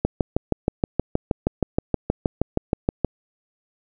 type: click train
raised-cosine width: 2 ms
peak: -5 dBFS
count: 20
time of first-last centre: 0.05-3.047 s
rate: 6.34 Hz
effects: none